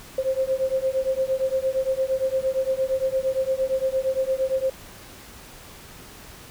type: beating tone pair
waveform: sine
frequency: 523.3 / 532 Hz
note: C5 / C5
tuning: 0 / +29 cents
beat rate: 8.7 Hz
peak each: -24 dBFS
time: 0.18-4.7 s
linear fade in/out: 5 ms
effects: pink hiss -44 dBFS RMS until 6.5 s